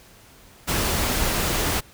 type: noise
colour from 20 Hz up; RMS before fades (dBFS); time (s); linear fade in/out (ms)
pink; -23; 0.67-1.81; 20
effects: pink hiss -50 dBFS RMS until 1.93 s